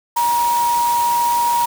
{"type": "tone in noise", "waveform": "sine", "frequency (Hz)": 950, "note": "A#5", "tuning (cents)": 33, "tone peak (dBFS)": -14, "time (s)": [0.16, 1.66], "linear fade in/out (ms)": 10, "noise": "white", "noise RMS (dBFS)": -27, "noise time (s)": [0.16, 1.66], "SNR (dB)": 10, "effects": []}